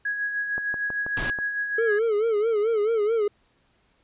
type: tone with tremolo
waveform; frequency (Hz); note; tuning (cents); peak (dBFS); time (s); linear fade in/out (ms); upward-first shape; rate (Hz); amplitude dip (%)
sine; 1661.2; G#6; 0; -23; 0.05-1.99; 5; sine; 6.6; 45
type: click train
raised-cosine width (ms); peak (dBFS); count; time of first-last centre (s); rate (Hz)
1; -21; 6; 0.58-1.388; 6.19
type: noise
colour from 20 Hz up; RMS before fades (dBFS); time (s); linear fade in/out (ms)
pink; -30; 1.17-1.3; 0
type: tone with vibrato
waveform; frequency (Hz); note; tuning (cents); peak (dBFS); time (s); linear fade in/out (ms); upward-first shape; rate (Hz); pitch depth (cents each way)
triangle; 436.1; A4; -15; -18; 1.78-3.28; 5; sine; 4.6; 110
effects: pink hiss -65 dBFS RMS until 4.03 s + resampled to 8000 Hz